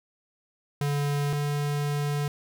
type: tone pair in turn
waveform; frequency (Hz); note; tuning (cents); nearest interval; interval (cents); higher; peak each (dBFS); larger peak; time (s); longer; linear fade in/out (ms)
square; 144 / 145.42; D3 / D3; -34 / -17; unison; 17; second; -25 / -26; first; 0.81-1.33 / 1.33-2.28; second; 2
effects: none